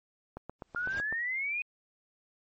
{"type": "click train", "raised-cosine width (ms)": 1, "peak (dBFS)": -26, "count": 7, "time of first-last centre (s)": [0.37, 1.126], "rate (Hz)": 7.94}
{"type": "noise with exponential growth", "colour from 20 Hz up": "pink", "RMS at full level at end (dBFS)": -41, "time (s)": [0.59, 1], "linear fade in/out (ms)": 0, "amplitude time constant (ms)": 87}
{"type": "exponential sweep", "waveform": "sine", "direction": "up", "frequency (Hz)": [1400, 2507], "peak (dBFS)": -30, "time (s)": [0.76, 1.62], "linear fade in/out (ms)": 2}
{"effects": ["MP3 32 kbps"]}